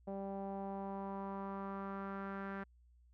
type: tone with low-pass filter sweep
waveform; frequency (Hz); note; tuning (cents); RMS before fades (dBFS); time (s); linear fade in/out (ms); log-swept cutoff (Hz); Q
sawtooth; 196; G3; 0; -43; 0.07-2.64; 10; 670 to 1600; 3.3
effects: added 60 Hz sine -63 dBFS peak until 3.13 s